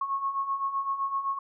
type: beating tone pair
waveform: sine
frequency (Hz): 1090 / 1097.8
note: C#6 / C#6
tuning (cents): -29 / -17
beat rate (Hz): 7.8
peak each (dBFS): -34 / -28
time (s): 0.01-1.39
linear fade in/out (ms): 5
effects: none